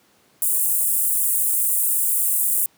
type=high-pass noise; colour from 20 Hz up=pink; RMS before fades=-20 dBFS; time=0.42-2.66 s; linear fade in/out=2 ms; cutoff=8500 Hz; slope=48 dB/octave; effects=pink hiss -58 dBFS RMS until 2.77 s + high-pass 150 Hz 12 dB/octave